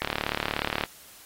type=click train; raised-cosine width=0.3 ms; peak=-10 dBFS; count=31; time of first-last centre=0.02-0.837 s; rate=36.7 Hz; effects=white hiss -50 dBFS RMS until 1.25 s + AAC 48 kbps